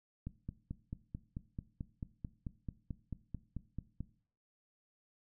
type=click train; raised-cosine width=5 ms; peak=-28 dBFS; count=18; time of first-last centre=0.27-4.006 s; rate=4.55 Hz; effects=noise-tail reverb RT60 0.5 s tail -17 dB re dry